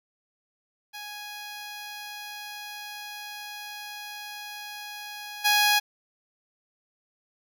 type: tone with level steps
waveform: 10% pulse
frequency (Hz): 830.6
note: G#5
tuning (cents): 0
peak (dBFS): -29 / -11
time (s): 0.93-5.8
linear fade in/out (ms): 20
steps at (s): 5.44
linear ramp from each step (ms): 20
effects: none